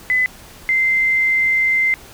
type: tone pair in turn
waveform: sine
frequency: 2013 / 2080 Hz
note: B6 / C7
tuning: +33 / -11 cents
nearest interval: minor second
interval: 56 cents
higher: second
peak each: -13 / -13 dBFS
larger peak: neither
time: 0.1-0.26 / 0.69-1.94 s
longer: second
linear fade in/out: 0 ms
effects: pink hiss -41 dBFS RMS until 2.13 s